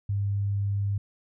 sine tone, 100.4 Hz, G2, 42 cents sharp, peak -24 dBFS, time 0.09-0.98 s, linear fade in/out 5 ms, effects none

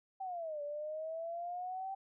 sine exponential two-way sweep, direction down then up, 781 to 577 to 781 Hz, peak -38 dBFS, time 0.2-1.95 s, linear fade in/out 10 ms, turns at 0.62 s, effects none

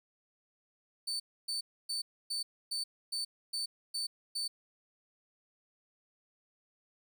35% pulse tone bursts, 4530 Hz, C#8, 37 cents sharp, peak -32 dBFS, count 9, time 1.07-4.48 s, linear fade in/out 10 ms, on 130 ms, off 280 ms, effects none

